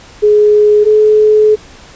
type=tone pair in turn; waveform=sine; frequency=419.7 / 427.3 Hz; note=G#4 / G#4; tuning=+18 / +49 cents; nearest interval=unison; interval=31 cents; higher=second; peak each=-4 dBFS; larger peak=neither; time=0.22-0.85 / 0.85-1.56 s; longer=second; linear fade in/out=20 ms; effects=pink hiss -37 dBFS RMS until 1.95 s + resampled to 16000 Hz